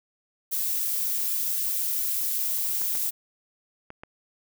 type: noise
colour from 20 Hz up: violet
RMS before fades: -27 dBFS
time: 0.51-3.11 s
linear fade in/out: 20 ms
type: clicks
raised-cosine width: 0.5 ms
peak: -25 dBFS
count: 4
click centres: 2.817 / 2.953 / 3.904 / 4.035 s
effects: none